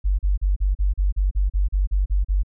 sine tone bursts, 48.01 Hz, G1, 35 cents flat, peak -16 dBFS, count 13, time 0.04-2.434 s, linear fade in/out 20 ms, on 150 ms, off 37 ms, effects none

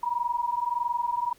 sine tone pair together, 949 / 970.6 Hz, A#5 / B5, +31 / -30 cents, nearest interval unison, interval 39 cents, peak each -28 dBFS, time 0.03-1.33 s, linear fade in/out 5 ms, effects pink hiss -58 dBFS RMS until 1.38 s

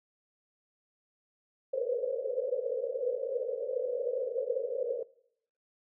pink band-pass noise, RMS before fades -33 dBFS, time 1.73-5.03 s, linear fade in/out 5 ms, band 470 to 540 Hz, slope 96 dB/octave, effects noise-tail reverb RT60 0.7 s tail -21 dB re dry

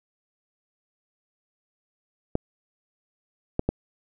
clicks, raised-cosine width 2 ms, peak -9 dBFS, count 3, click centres 2.354 / 3.594 / 3.69 s, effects none

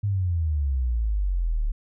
sine exponential sweep, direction down, 104.5 to 35.46 Hz, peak -21 dBFS, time 0.03-1.72 s, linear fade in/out 10 ms, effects none

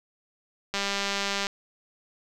click train, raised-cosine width 0.2 ms, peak -11 dBFS, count 146, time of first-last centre 0.74-1.469 s, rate 199 Hz, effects none

